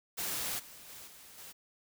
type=noise with level steps; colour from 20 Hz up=white; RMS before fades=-36 / -52 / -49 / -54 / -49 dBFS; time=0.17-1.53 s; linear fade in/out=20 ms; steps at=0.58 / 0.88 / 1.06 / 1.37 s; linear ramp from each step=20 ms; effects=none